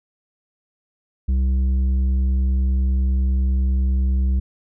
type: tone with tanh clipping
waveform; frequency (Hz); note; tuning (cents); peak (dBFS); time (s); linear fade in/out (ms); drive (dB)
sine; 65; C2; -11; -17; 1.28-4.4; 10; 7
effects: none